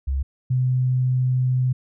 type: tone pair in turn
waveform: sine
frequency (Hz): 67.6 / 127.61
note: C#2 / C3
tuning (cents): -43 / -43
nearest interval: major seventh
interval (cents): 1100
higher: second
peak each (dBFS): -20 / -17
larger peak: second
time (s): 0.07-0.23 / 0.5-1.73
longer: second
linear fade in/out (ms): 10
effects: none